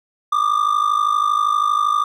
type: ring-modulated tone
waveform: triangle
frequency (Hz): 1194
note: D6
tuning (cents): +28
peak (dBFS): -10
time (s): 0.32-2.04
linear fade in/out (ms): 5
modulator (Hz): 26.3
effects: none